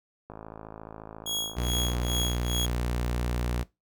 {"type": "click train", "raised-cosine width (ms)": 1, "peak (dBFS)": -27, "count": 108, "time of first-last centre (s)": [0.3, 2.271], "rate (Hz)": 54.3}
{"type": "tone with tremolo", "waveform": "sawtooth", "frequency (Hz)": 3319, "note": "G#7", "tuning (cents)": -2, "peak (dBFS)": -24, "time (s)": [1.26, 2.66], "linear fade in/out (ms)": 5, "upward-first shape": "sine", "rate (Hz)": 2.4, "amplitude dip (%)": 95}
{"type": "tone", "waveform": "sawtooth", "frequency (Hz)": 60.2, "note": "B1", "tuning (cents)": -44, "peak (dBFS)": -23, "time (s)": [1.56, 3.64], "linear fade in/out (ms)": 20}
{"effects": ["noise-tail reverb RT60 0.2 s tail -19 dB re dry"]}